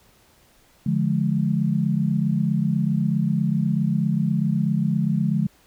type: chord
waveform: sine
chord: D diminished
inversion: none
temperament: equal with one note detuned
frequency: 146.83 / 174.61 / 211.4 Hz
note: D3 / F3 / Ab3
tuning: 0 / 0 / +31 cents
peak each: -23 dBFS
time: 0.86-5.47 s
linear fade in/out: 5 ms
effects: pink hiss -57 dBFS RMS until 5.66 s